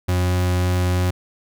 40% pulse tone, 90.3 Hz, F#2, 42 cents flat, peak -16 dBFS, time 0.08-1.11 s, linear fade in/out 10 ms, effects none

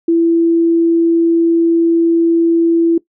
sine tone, 333.9 Hz, E4, 22 cents sharp, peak -8 dBFS, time 0.08-2.98 s, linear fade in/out 5 ms, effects noise-tail reverb RT60 0.1 s tail -19 dB re dry

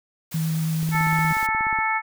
white noise, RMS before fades -37 dBFS, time 0.31-1.47 s, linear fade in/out 10 ms
sine tone with vibrato, 160 Hz, D#3, 49 cents sharp, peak -21 dBFS, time 0.34-1.33 s, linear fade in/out 5 ms, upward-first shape triangle, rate 9.2 Hz, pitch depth 14 cents each way
click train, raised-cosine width 3 ms, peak -25 dBFS, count 17, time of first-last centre 0.83-1.788 s, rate 16.7 Hz
harmonic tone, 440 Hz, A4, in tune, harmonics 2 / 3 / 4 / 5, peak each -24 / -27 / -28 / -25 dBFS, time 0.91-2.02 s, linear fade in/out 50 ms
effects none

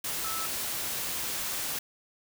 sine tone in noise, 1310 Hz, E6, 11 cents flat, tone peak -36 dBFS, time 0.24-0.46 s, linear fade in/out 5 ms, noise white, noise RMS -33 dBFS, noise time 0.04-1.79 s, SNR -6 dB, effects none

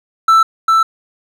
triangle tone with echo, 1326 Hz, E6, 10 cents sharp, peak -4 dBFS, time 0.28-0.43 s, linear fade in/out 5 ms, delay 400 ms, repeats 1, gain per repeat -2 dB, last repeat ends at 0.83 s, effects none

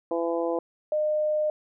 harmonic tone, 168.2 Hz, E3, 35 cents sharp, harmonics 2 / 3 / 4 / 5 / 6, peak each -29 / -27 / -32 / -36 / -38 dBFS, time 0.11-0.59 s, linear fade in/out 2 ms
sine tone, 609 Hz, D#5, 37 cents flat, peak -22 dBFS, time 0.92-1.5 s, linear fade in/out 2 ms
effects none

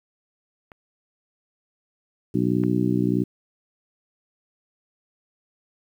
clicks, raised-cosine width 0.5 ms, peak -28 / -23 dBFS, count 2, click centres 0.718 / 2.637 s
harmonic tone, 61.4 Hz, B1, 9 cents flat, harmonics 2 / 3 / 4 / 5 / 6, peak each -26 / -24 / -26 / -24 / -28 dBFS, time 2.34-3.24 s, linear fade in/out 10 ms
effects 9-bit

